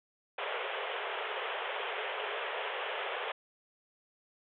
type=band-pass noise; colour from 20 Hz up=pink; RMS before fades=-37 dBFS; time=0.38-3.32 s; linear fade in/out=5 ms; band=400 to 3400 Hz; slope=96 dB/octave; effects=none